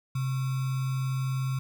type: tone with sample-and-hold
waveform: sine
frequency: 131.5 Hz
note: C3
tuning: 9 cents sharp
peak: -26 dBFS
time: 0.15-1.59 s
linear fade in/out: 5 ms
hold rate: 1225 Hz
effects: none